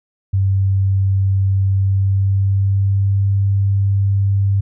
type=tone with pitch glide; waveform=sine; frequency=96.9 to 98.82 Hz; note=G2 to G2; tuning=-20 to +14 cents; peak=-12 dBFS; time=0.33-4.61 s; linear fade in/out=10 ms; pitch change=+34 cents; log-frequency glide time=1.69-3.28 s; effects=none